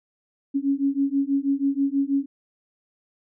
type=beating tone pair; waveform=sine; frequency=274.1 / 280.3 Hz; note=C#4 / C#4; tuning=-19 / +19 cents; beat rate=6.2 Hz; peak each=-23 / -23 dBFS; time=0.54-2.26 s; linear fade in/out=20 ms; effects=none